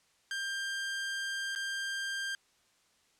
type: tone with dropouts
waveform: sawtooth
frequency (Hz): 1590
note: G6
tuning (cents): +24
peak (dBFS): -30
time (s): 0.31-2.35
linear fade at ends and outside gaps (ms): 1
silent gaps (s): 1.551-1.559
effects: white hiss -69 dBFS RMS until 3.19 s + low-pass 8000 Hz 12 dB/octave

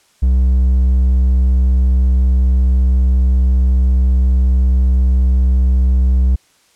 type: tone with hard clipping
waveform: sine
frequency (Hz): 63.9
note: C2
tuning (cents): -40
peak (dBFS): -10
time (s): 0.22-6.36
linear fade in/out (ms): 10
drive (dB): 3
effects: white hiss -54 dBFS RMS until 6.75 s + low-pass 9000 Hz 12 dB/octave

